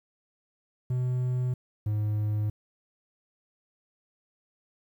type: tone pair in turn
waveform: triangle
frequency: 125.8 / 105.78 Hz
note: B2 / G#2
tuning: +32 / +32 cents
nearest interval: minor third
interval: 300 cents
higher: first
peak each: -23 dBFS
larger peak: neither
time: 0.9-1.54 / 1.86-2.5 s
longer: neither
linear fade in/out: 5 ms
effects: 10-bit